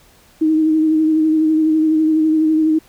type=tone with vibrato; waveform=sine; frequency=313.9 Hz; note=D#4; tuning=15 cents sharp; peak=-11 dBFS; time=0.41-2.79 s; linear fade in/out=10 ms; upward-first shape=sine; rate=12 Hz; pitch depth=26 cents each way; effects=pink hiss -50 dBFS RMS until 2.88 s